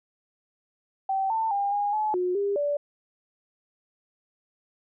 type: tone with pitch steps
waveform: sine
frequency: 773 / 892 / 803 / 818 / 856 / 361.5 / 402.2 / 580 Hz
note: G5 / A5 / G5 / G#5 / A5 / F#4 / G4 / D5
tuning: -24 / +23 / +41 / -26 / -48 / -40 / +44 / -22 cents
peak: -23 dBFS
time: 1.09-2.77 s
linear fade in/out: 5 ms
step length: 210 ms
effects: none